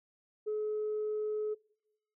sine tone, 426.3 Hz, G#4, 45 cents sharp, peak -30 dBFS, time 0.46-1.55 s, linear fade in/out 20 ms, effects noise-tail reverb RT60 0.9 s tail -25 dB re dry + tanh soft clip ceiling -28 dBFS

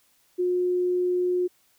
sine tone, 359.7 Hz, F#4, 49 cents flat, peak -21 dBFS, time 0.38-1.48 s, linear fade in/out 20 ms, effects white hiss -64 dBFS RMS until 1.78 s

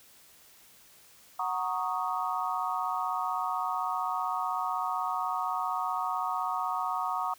sine chord, D# minor seventh, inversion first, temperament equal, 740 / 932.3 / 1108.7 / 1244.5 Hz, F#5 / A#5 / C#6 / D#6, 0 / 0 / 0 / 0 cents, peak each -34 dBFS, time 1.39-7.34 s, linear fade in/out 5 ms, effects white hiss -57 dBFS RMS until 7.38 s

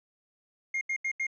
triangle tone bursts, 2130 Hz, C7, 30 cents sharp, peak -26 dBFS, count 4, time 0.74-1.268 s, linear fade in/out 5 ms, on 72 ms, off 80 ms, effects resampled to 16000 Hz

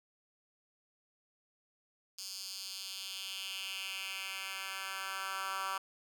10% pulse tone with high-pass filter sweep, 192.4 Hz, G3, 32 cents flat, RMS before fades -41 dBFS, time 2.18-5.78 s, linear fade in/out 5 ms, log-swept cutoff 5100 to 1200 Hz, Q 2.5, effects none

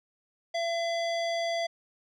square tone with low-pass filter, 675 Hz, E5, 41 cents sharp, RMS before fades -30 dBFS, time 0.54-1.67 s, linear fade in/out 10 ms, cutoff 4600 Hz, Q 1.5, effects none

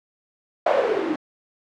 blue noise with band-pass filter sweep, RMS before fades -21 dBFS, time 0.66-1.16 s, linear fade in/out 5 ms, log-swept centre 660 to 290 Hz, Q 8.1, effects low-pass 2000 Hz 12 dB/octave

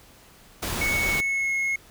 pink noise, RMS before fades -29 dBFS, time 0.62-1.21 s, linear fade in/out 10 ms
triangle tone with pitch glide, 2217 to 2169 Hz, C#7 to C#7, 0 to -38 cents, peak -21 dBFS, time 0.81-1.76 s, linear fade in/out 5 ms, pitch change -38 cents, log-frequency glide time 1.08-1.53 s
effects pink hiss -52 dBFS RMS until 1.9 s

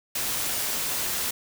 white noise, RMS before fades -28 dBFS, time 0.15-1.31 s, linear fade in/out 5 ms, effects none

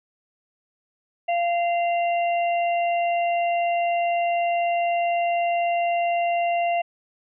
harmonic tone, 691 Hz, F5, 19 cents flat, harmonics 1 / 3 / 4, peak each -20 / -34 / -32 dBFS, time 1.28-6.82 s, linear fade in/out 10 ms, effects none

